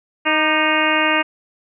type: harmonic tone with a mistuned harmonic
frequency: 311.1 Hz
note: D#4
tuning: in tune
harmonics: 1 / 2 / 3 / 4 / 5 / 6 / 7 / 8 / 9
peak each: -23 / -23 / -23 / -23 / -23 / -23 / -23 / -23 / -23 dBFS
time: 0.25-1.23 s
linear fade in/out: 20 ms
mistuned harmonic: 4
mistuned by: -46 cents
effects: none